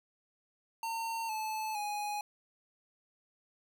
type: tone with pitch steps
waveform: square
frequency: 910 / 869.4 / 830.6 Hz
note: A#5 / A5 / G#5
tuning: -42 / -21 / 0 cents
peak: -35 dBFS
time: 0.83-2.21 s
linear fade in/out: 2 ms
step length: 460 ms
effects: none